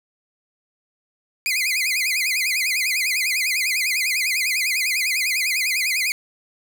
sawtooth tone with vibrato, 2252 Hz, C#7, 27 cents sharp, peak -16 dBFS, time 1.46-6.12 s, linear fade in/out 0 ms, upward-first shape sine, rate 10 Hz, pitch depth 190 cents each way, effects none

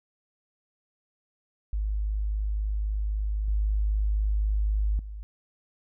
sine tone with level steps, 51.91 Hz, G#1, in tune, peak -25 / -22 / -35 dBFS, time 1.73-5.23 s, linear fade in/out 0 ms, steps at 3.48 / 4.99 s, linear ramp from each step 2 ms, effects none

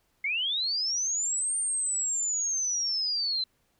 sine linear two-way sweep, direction up then down, 2100 to 8870 to 4017 Hz, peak -26 dBFS, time 0.24-3.44 s, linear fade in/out 5 ms, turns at 1.57 s, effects pink hiss -71 dBFS RMS until 3.79 s

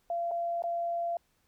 sine tone with dropouts, 685 Hz, F5, 34 cents flat, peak -29 dBFS, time 0.1-1.17 s, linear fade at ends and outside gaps 2 ms, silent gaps 0.311-0.315 / 0.622-0.638 s, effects pink hiss -72 dBFS RMS until 1.47 s

